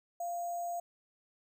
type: tone with sample-and-hold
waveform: sine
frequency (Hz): 693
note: F5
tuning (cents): -14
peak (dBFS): -34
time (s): 0.2-0.8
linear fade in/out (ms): 5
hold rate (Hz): 7350
effects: none